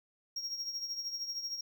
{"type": "tone with tremolo", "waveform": "triangle", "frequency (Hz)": 5588, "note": "F8", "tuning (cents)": 0, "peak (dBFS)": -32, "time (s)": [0.36, 1.61], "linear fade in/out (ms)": 5, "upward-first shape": "triangle", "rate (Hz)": 13, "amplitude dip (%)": 70, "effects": []}